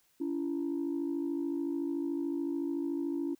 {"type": "tone pair together", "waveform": "sine", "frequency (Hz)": [283.8, 337.5], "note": ["C#4", "E4"], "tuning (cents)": [41, 41], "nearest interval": "minor third", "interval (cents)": 300, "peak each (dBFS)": [-32, -33], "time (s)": [0.2, 3.35], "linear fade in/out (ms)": 10, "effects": ["tanh soft clip ceiling -26 dBFS", "white hiss -70 dBFS RMS until 3.39 s"]}